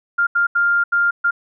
sine tone bursts at uneven times, 1400 Hz, F6, 4 cents sharp, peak -13 dBFS, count 5, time 0.18-0.27 / 0.35-0.47 / 0.55-0.84 / 0.92-1.11 / 1.24-1.31 s, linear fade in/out 10 ms, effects none

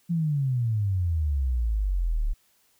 sine exponential sweep, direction down, 174.61 to 34.61 Hz, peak -22 dBFS, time 0.09-2.34 s, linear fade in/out 20 ms, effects white hiss -65 dBFS RMS until 2.79 s

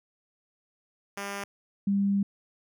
5% pulse / sine tone pair in turn, 200 / 199.08 Hz, G3 / G3, +35 / +27 cents, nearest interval unison, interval 8 cents, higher first, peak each -22 / -22 dBFS, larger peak neither, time 1.17-1.44 / 1.87-2.23 s, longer second, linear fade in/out 5 ms, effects none

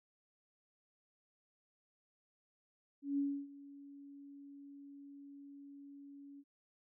sine tone with ADSR envelope, 281.4 Hz, C#4, 26 cents sharp, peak -31 dBFS, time 3.02-6.44 s, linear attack 160 ms, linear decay 290 ms, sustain -20 dB, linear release 48 ms, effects none

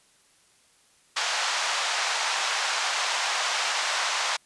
pink band-pass noise, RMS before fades -27 dBFS, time 1.16-4.37 s, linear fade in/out 10 ms, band 760 to 7000 Hz, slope 24 dB/octave, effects white hiss -61 dBFS RMS until 4.45 s + resampled to 24000 Hz

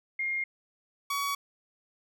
sine / sawtooth tone pair in turn, 2127 / 1128.8 Hz, C7 / C#6, +28 / +31 cents, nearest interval major seventh, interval 1097 cents, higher first, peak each -28 / -25 dBFS, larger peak second, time 0.19-0.44 / 1.1-1.35 s, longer neither, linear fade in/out 5 ms, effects none

